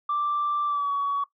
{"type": "tone with pitch glide", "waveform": "sine", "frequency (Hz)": [1174.7, 1128.2], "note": ["D6", "C#6"], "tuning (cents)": [0, 30], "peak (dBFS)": -22, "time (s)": [0.09, 1.24], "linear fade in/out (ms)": 5, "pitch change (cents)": -70, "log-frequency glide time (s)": [0.66, 0.92], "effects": ["noise-tail reverb RT60 0.1 s tail -17 dB re dry", "tanh soft clip ceiling -19 dBFS"]}